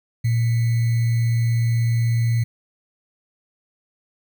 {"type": "tone with sample-and-hold", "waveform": "sine", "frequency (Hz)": 116.3, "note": "A#2", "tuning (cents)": -4, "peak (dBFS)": -16, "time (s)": [0.24, 2.44], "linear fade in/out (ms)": 10, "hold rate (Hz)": 2100, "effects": []}